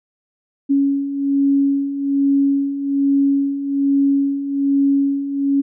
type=beating tone pair; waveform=sine; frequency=277.2 / 278.4 Hz; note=C#4 / C#4; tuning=0 / +8 cents; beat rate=1.2 Hz; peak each=-21 / -15 dBFS; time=0.69-5.62 s; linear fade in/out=20 ms; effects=none